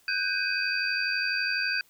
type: tone cluster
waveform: sine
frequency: 1504 / 1596 / 2514 / 4654 Hz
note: F#6 / G6 / D#7 / D8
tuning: +28 / +31 / +17 / -17 cents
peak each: -31 / -31 / -30 / -32 dBFS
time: 0.08-1.81 s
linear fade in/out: 2 ms
effects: white hiss -62 dBFS RMS until 1.89 s